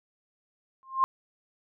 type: tone with exponential growth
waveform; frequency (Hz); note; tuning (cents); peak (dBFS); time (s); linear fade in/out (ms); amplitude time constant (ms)
sine; 1060; C6; +22; -16; 0.83-1.04; 0; 44
effects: none